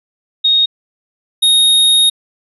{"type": "tone pair in turn", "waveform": ["sine", "square"], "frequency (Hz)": [3729, 3729], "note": ["A#7", "A#7"], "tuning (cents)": [0, 0], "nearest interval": "unison", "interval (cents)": 0, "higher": "neither", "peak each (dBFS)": -8, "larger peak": "neither", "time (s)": [[0.44, 0.66], [1.42, 2.1]], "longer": "second", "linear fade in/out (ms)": 10, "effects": ["resampled to 32000 Hz"]}